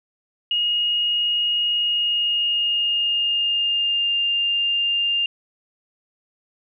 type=tone with pitch glide; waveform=sine; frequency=2871 to 2802 Hz; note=F7 to F7; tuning=+47 to +5 cents; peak=-18 dBFS; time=0.51-5.26 s; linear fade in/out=2 ms; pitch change=-42 cents; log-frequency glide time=1.74-4.16 s; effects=none